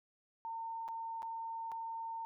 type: tone with dropouts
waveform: sine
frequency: 909 Hz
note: A#5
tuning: 44 cents flat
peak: -39 dBFS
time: 0.45-2.25 s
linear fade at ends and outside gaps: 0 ms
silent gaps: 0.88-0.886 / 1.221-1.229 / 1.717-1.72 s
effects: none